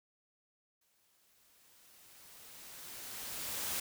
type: noise with exponential growth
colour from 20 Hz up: white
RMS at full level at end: -36 dBFS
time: 0.81-3.8 s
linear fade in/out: 5 ms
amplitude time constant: 650 ms
effects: none